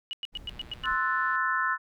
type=tone bursts; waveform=sine; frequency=2915 Hz; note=F#7; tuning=26 cents flat; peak=-31 dBFS; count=7; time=0.11-0.857 s; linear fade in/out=0 ms; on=21 ms; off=100 ms
type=noise; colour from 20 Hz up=brown; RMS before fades=-46 dBFS; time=0.32-0.98 s; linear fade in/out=50 ms
type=click train; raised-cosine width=0.3 ms; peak=-37 dBFS; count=105; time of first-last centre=0.49-1.357 s; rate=120 Hz
type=chord; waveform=sine; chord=F# half-diminished seventh; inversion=second; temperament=equal; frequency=1046.5 / 1318.5 / 1480 / 1760 Hz; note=C6 / E6 / F#6 / A6; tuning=0 / 0 / 0 / 0 cents; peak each=-30 dBFS; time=0.83-1.78 s; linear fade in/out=50 ms
effects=none